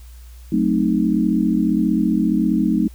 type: chord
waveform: sine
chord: F# diminished seventh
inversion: none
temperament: equal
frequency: 185 / 220 / 261.6 / 311.1 Hz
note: F#3 / A3 / C4 / Eb4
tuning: 0 / 0 / 0 / 0 cents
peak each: -21 / -19 / -22 / -20 dBFS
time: 0.52-2.88 s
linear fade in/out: 5 ms
effects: added 60 Hz sine -37 dBFS peak until 2.94 s + white hiss -52 dBFS RMS until 2.94 s